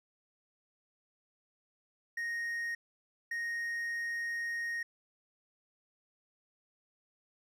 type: tone bursts at uneven times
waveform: triangle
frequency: 1864.7 Hz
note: A#6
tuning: in tune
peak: -32 dBFS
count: 2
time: 2.17-2.75 / 3.31-4.83 s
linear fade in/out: 5 ms
effects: none